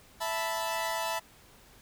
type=chord; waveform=sawtooth; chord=E suspended fourth; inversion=none; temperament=equal; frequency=659.3 / 880 / 987.8 Hz; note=E5 / A5 / B5; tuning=0 / 0 / 0 cents; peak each=-31 dBFS; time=0.2-1.2 s; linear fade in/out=20 ms; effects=pink hiss -57 dBFS RMS until 1.81 s